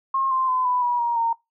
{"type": "tone with pitch steps", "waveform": "sine", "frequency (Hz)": [1073, 1046.1, 1019.8, 994.2, 969.3, 945, 921.2], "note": ["C6", "C6", "C6", "B5", "B5", "A#5", "A#5"], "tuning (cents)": [43, -1, -45, 11, -33, 23, -21], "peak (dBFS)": -19, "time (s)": [0.14, 1.33], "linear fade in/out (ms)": 5, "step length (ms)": 170, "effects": ["noise-tail reverb RT60 0.2 s tail -22 dB re dry"]}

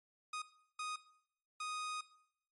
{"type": "tone bursts at uneven times", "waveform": "sawtooth", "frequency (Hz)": 1244.5, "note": "D#6", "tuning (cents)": 0, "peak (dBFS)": -36, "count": 3, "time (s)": [[0.33, 0.42], [0.79, 0.96], [1.6, 2.01]], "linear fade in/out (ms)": 5, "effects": ["noise-tail reverb RT60 0.7 s tail -17 dB re dry", "MP3 48 kbps"]}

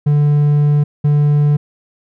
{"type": "tone pair in turn", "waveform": "triangle", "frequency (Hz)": [146.83, 146.83], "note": ["D3", "D3"], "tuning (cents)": [0, 0], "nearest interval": "unison", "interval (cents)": 0, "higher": "neither", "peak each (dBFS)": -7, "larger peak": "neither", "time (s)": [[0.06, 0.84], [1.04, 1.57]], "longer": "first", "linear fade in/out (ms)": 10, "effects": []}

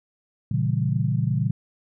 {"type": "chord", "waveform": "sine", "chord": "A# diminished seventh", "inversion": "none", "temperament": "equal", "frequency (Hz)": [116.54, 138.59, 164.81, 196], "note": ["A#2", "C#3", "E3", "G3"], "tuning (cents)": [0, 0, 0, 0], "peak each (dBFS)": [-24, -24, -27, -30], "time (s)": [0.51, 1.51], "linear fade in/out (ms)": 5, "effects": []}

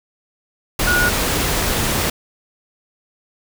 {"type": "tone in noise", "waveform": "sine", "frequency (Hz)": 1449, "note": "F#6", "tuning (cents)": -37, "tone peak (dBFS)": -15, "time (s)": [0.87, 1.09], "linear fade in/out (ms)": 5, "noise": "pink", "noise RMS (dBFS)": -19, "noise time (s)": [0.79, 2.1], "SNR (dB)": 1, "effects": []}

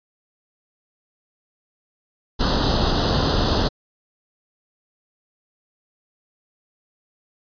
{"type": "noise with comb filter", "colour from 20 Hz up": "pink", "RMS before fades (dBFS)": -19, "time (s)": [2.39, 3.69], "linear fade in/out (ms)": 20, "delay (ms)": 0.22, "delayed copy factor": 1, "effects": ["resampled to 11025 Hz"]}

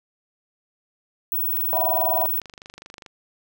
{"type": "tone", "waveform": "sine", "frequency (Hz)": 15760, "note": "B9", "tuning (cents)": -5, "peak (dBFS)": -21, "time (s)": [1.32, 2.4], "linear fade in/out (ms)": 2}
{"type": "click train", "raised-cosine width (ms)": 0.2, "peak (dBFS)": -23, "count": 39, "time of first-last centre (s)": [1.53, 3.062], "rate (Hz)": 24.8}
{"type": "chord", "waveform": "sine", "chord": "E suspended second", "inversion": "none", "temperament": "equal", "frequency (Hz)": [659.3, 740, 987.8], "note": ["E5", "F#5", "B5"], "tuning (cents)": [0, 0, 0], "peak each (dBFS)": [-24, -26, -29], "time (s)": [1.73, 2.26], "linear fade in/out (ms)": 0}
{"effects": []}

